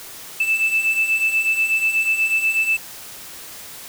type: beating tone pair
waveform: triangle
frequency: 2632 / 2640.2 Hz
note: E7 / E7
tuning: -3 / +2 cents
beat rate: 8.2 Hz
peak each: -20 / -15 dBFS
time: 0.4-2.77 s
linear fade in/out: 5 ms
effects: tanh soft clip ceiling -11 dBFS + white hiss -37 dBFS RMS until 3.88 s